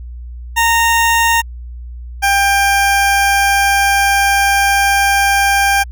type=tone pair in turn; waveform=20% pulse; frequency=923 / 794.9 Hz; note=A#5 / G5; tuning=-17 / +24 cents; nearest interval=minor third; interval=259 cents; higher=first; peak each=-5 dBFS; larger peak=neither; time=0.56-1.42 / 2.22-5.84 s; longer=second; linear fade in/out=20 ms; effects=added 60 Hz sine -26 dBFS peak until 5.91 s